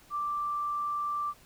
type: tone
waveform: sine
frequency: 1175 Hz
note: D6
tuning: 1 cent sharp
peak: -29 dBFS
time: 0.1-1.34 s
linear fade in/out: 50 ms
effects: pink hiss -58 dBFS RMS until 1.45 s